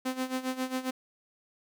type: tone with tremolo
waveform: sawtooth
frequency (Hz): 258.1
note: C4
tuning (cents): -23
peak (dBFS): -24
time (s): 0.05-0.91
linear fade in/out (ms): 10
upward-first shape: sine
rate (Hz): 7.4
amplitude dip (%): 80
effects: none